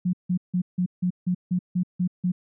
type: tone bursts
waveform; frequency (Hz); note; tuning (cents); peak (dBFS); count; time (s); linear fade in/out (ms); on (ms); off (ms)
sine; 180; F#3; -47; -20; 10; 0.05-2.32; 10; 83; 160
effects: none